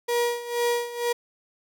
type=tone with tremolo; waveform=35% pulse; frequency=477.6 Hz; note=A#4; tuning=42 cents sharp; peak=-19 dBFS; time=0.08-1.13 s; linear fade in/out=10 ms; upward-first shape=sine; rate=2.1 Hz; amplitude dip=80%; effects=none